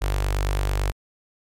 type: tone with notch filter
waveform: sawtooth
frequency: 49 Hz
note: G1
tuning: in tune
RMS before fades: -23 dBFS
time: 0.01-0.92 s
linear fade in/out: 20 ms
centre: 210 Hz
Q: 0.66
effects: MP3 64 kbps